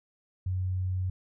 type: tone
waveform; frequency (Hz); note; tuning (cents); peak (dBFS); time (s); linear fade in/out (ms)
sine; 92.5; F#2; 0; -27; 0.46-1.1; 5
effects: none